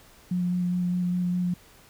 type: tone with vibrato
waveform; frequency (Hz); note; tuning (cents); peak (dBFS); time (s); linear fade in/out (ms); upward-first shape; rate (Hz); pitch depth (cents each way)
sine; 178.5; F3; +38; -23; 0.31-1.54; 5; square; 4.9; 10
effects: pink hiss -54 dBFS RMS until 1.89 s